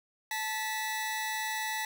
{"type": "tone pair together", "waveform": "sawtooth", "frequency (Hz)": [873, 1959.8], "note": ["A5", "B6"], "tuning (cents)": [-14, -14], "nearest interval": "octave + major second", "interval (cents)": 1400, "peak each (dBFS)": [-31, -31], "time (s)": [0.31, 1.85], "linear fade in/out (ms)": 2, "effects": []}